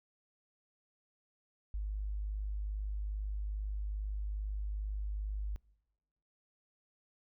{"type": "tone", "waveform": "sine", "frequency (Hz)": 51.2, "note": "G#1", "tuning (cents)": -24, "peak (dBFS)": -34, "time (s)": [1.74, 5.56], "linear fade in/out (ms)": 0, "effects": ["noise-tail reverb RT60 1.0 s tail -25 dB re dry"]}